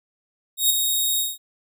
10% pulse tone with ADSR envelope, 3755 Hz, A#7, 12 cents sharp, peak -6 dBFS, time 0.57-1.38 s, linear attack 130 ms, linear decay 8 ms, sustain -6 dB, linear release 190 ms, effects none

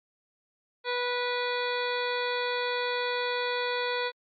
harmonic tone, 490.4 Hz, B4, 12 cents flat, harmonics 1 / 2 / 3 / 4 / 5 / 7 / 8 / 9, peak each -31 / -34 / -36 / -37 / -38 / -39 / -40 / -41 dBFS, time 0.84-4.12 s, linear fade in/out 50 ms, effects Opus 48 kbps

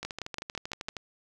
two click trains, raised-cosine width 0.2 ms, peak -17 / -19 dBFS, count 6 / 13, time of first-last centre 0.05-0.885 / 0.03-0.968 s, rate 5.99 / 12.8 Hz, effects none

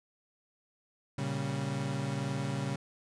35% pulse chord, G diminished, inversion first, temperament equal, 116.54 / 138.59 / 196 Hz, Bb2 / Db3 / G3, 0 / 0 / 0 cents, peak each -37 / -32 / -37 dBFS, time 1.18-2.76 s, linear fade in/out 5 ms, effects resampled to 22050 Hz

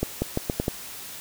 accelerating click train, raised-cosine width 2 ms, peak -10 dBFS, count 6, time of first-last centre 0.03-0.681 s, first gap 190 ms, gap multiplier 0.81, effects white hiss -39 dBFS RMS until 1.2 s

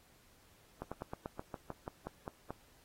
slowing click train, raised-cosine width 1 ms, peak -26 dBFS, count 12, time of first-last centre 0.82-2.506 s, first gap 96 ms, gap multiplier 1.09, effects pink hiss -66 dBFS RMS until 2.84 s + AAC 48 kbps

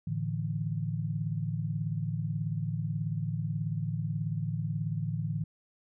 sine chord, A suspended fourth, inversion none, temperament just, 110 / 146.67 / 165 Hz, A2 / D3 / E3, 0 / -2 / +2 cents, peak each -34 dBFS, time 0.07-5.44 s, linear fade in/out 5 ms, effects none

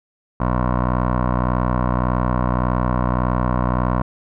15% pulse tone with low-pass filter, 61.74 Hz, B1, in tune, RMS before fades -19 dBFS, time 0.4-4.02 s, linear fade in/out 5 ms, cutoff 1100 Hz, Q 3.3, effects none

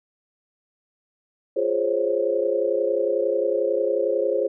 sine chord, Db major seventh, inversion first, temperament equal, 349.2 / 415.3 / 523.3 / 554.4 Hz, F4 / Ab4 / C5 / Db5, 0 / 0 / 0 / 0 cents, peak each -28 / -25 / -23 / -26 dBFS, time 1.56-4.48 s, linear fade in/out 10 ms, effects none

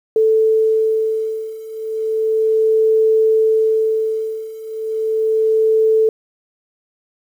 sine beating tone pair, 440 / 440.34 Hz, A4 / A4, 0 / +1 cents, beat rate 0.34 Hz, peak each -17 / -15 dBFS, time 0.16-6.09 s, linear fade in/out 2 ms, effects 8-bit

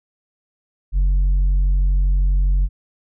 sine tone with tanh clipping, 46.25 Hz, F#1, in tune, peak -14 dBFS, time 0.92-2.69 s, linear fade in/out 50 ms, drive 3 dB, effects none

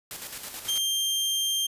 white noise with tremolo, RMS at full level -36 dBFS, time 0.11-0.78 s, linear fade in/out 0 ms, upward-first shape square, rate 9.3 Hz, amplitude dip 45%
sawtooth tone, 3176 Hz, G7, 22 cents sharp, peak -21 dBFS, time 0.68-1.67 s, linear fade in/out 10 ms
effects resampled to 32000 Hz

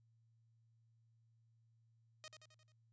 5% pulse tone with echo, 622.3 Hz, D#5, in tune, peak -39 dBFS, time 2.24-2.28 s, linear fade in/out 0 ms, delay 88 ms, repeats 5, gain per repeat -5 dB, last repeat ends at 2.72 s, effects added 114 Hz sine -70 dBFS peak until 2.92 s + resampled to 16000 Hz

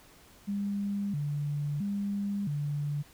sine tone with vibrato, 171.3 Hz, F3, 33 cents flat, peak -29 dBFS, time 0.47-3.03 s, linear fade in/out 20 ms, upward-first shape square, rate 0.75 Hz, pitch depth 280 cents each way, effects pink hiss -57 dBFS RMS until 3.13 s

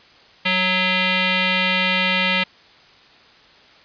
sine tone with frequency modulation, 187.1 Hz, F#3, 20 cents sharp, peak -16 dBFS, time 0.45-2.44 s, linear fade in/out 10 ms, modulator 738 Hz, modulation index 4.5, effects white hiss -49 dBFS RMS until 3.84 s + resampled to 11025 Hz

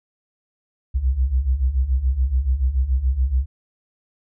sine beating tone pair, 60.5 / 67.5 Hz, B1 / C#2, -35 / -45 cents, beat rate 7 Hz, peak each -22 / -18 dBFS, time 0.94-3.46 s, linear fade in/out 20 ms, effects none

